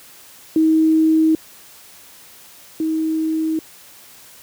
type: tone pair in turn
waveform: sine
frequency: 317.6 / 317.6 Hz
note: D#4 / D#4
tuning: +36 / +36 cents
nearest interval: unison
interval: 0 cents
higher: neither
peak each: -11 / -17 dBFS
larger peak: first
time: 0.56-1.35 / 2.8-3.59 s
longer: neither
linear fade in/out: 2 ms
effects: white hiss -44 dBFS RMS until 4.42 s + high-pass 60 Hz 12 dB/octave